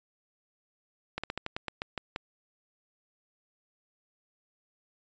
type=slowing click train; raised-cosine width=0.3 ms; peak=-17 dBFS; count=10; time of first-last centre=1.18-2.161 s; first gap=56 ms; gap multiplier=1.16; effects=resampled to 16000 Hz